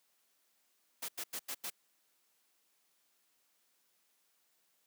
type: noise bursts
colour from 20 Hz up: white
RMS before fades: -40 dBFS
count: 5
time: 1.02-1.702 s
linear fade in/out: 10 ms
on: 66 ms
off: 88 ms
effects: white hiss -75 dBFS RMS until 4.86 s + high-pass 200 Hz 12 dB/octave